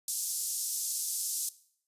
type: band-pass noise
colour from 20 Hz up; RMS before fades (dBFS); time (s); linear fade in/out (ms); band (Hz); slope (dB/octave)
white; -34; 0.08-1.49; 2; 5400 to 12000; 24
effects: noise-tail reverb RT60 0.6 s tail -18 dB re dry + resampled to 32000 Hz